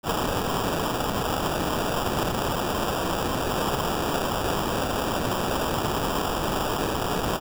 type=noise with sample-and-hold; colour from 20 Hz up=violet; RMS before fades=-26 dBFS; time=0.03-7.4 s; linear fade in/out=50 ms; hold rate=2100 Hz; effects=none